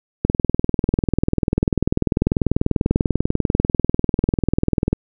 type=click train; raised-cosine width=3 ms; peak=-3 dBFS; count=96; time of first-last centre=0.25-4.93 s; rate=20.3 Hz; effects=none